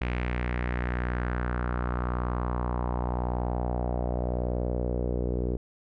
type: tone with low-pass filter sweep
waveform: sawtooth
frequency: 60.9 Hz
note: B1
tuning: 24 cents flat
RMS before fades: -29 dBFS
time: 0.01-5.57 s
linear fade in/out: 5 ms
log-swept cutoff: 2400 to 420 Hz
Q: 3
effects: none